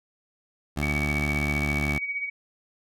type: tone with pitch glide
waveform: 15% pulse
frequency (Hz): 73.42 to 73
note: D2 to D2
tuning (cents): 0 to -10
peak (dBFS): -19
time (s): 0.76-1.99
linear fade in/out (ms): 20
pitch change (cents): -10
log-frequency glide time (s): 1.18-1.55
type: tone with tremolo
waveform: sine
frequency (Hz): 2258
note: C#7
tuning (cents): +31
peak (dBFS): -25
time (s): 0.82-2.3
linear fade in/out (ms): 10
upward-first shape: sine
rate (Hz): 15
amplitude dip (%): 60
effects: none